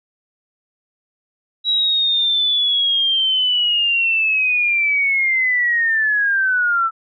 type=linear sweep; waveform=sine; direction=down; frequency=3891 to 1318.5 Hz; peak=-14 dBFS; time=1.64-6.91 s; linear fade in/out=50 ms; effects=none